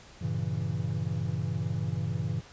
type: chord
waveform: triangle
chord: G diminished seventh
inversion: none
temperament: equal with one note detuned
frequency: 98 / 116.54 / 138.59 / 165.29 Hz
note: G2 / Bb2 / Db3 / Fb3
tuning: 0 / 0 / 0 / +5 cents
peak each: -32 dBFS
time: 0.21-2.41 s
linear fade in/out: 10 ms
effects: pink hiss -52 dBFS RMS until 2.52 s + resampled to 16000 Hz